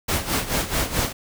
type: noise with tremolo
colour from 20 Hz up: pink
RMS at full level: -21 dBFS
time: 0.08-1.13 s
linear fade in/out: 10 ms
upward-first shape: sine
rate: 4.6 Hz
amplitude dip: 75%
effects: none